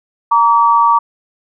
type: tone pair together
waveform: sine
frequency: 932.3 / 1147.7 Hz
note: A#5 / D6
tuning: 0 / -40 cents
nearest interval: major third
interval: 360 cents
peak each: -10 dBFS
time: 0.31-0.99 s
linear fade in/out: 10 ms
effects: none